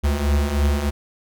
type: beating tone pair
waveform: square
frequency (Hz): 69.6 / 72.8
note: C#2 / D2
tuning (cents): +8 / -15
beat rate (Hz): 3.2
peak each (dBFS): -24 / -19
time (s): 0.03-0.91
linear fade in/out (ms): 20
effects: none